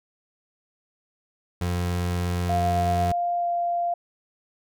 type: tone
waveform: 30% pulse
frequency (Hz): 88.4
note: F2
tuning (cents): +22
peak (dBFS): -21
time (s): 1.61-3.12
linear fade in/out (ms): 5
type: tone with pitch glide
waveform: sine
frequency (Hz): 698.5 to 694.1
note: F5 to F5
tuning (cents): 0 to -11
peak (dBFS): -22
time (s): 2.49-3.94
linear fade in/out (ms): 5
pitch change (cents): -11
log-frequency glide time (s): 3.38-3.46
effects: none